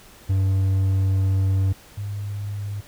triangle / sine tone pair in turn, 96 / 101.88 Hz, G2 / G#2, -36 / -33 cents, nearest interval minor second, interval 103 cents, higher second, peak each -15 / -26 dBFS, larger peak first, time 0.29-1.73 / 1.97-2.81 s, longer first, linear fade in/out 10 ms, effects pink hiss -48 dBFS RMS until 2.87 s

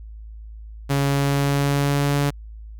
sawtooth tone with pitch glide, 139.7 to 142.72 Hz, C#3 to D3, +14 to -49 cents, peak -14 dBFS, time 0.89-2.31 s, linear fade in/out 20 ms, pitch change +37 cents, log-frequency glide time 1.06-2.17 s, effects added 54 Hz sine -35 dBFS peak until 2.79 s

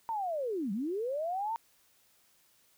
sine linear two-way sweep, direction down then up, 932.3 to 185 to 932.3 Hz, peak -31 dBFS, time 0.09-1.56 s, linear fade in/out 0 ms, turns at 0.72 s, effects white hiss -67 dBFS RMS until 2.77 s

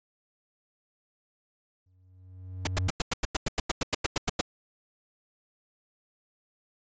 triangle tone with exponential growth, 92.5 Hz, F#2, in tune, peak -22 dBFS, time 1.86-2.88 s, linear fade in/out 5 ms, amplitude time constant 220 ms
pink noise bursts, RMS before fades -26 dBFS, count 16, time 2.65-4.412 s, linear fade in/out 5 ms, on 22 ms, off 94 ms
effects resampled to 16000 Hz

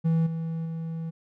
triangle tone with level steps, 163.4 Hz, E3, 15 cents flat, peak -18 / -26 / -28 dBFS, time 0.04-1.11 s, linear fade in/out 20 ms, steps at 0.26 / 0.65 s, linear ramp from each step 10 ms, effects none

